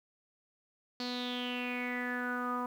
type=tone with low-pass filter sweep; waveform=sawtooth; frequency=246.9 Hz; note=B3; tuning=in tune; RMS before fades=-36 dBFS; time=1-2.66 s; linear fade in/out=2 ms; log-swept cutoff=4500 to 1100 Hz; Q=8.1; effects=10-bit